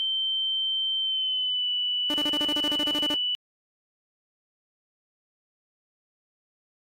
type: tone with pitch glide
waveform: sine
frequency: 3110 to 2966 Hz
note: G7 to F#7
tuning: -14 to +4 cents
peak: -24 dBFS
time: 0-3.35 s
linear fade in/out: 0 ms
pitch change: -82 cents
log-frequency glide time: 1-1.69 s
type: tone bursts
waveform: sawtooth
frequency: 296.4 Hz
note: D4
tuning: 16 cents sharp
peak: -24 dBFS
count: 14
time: 2.1-3.142 s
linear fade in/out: 0 ms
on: 41 ms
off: 36 ms
effects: AAC 48 kbps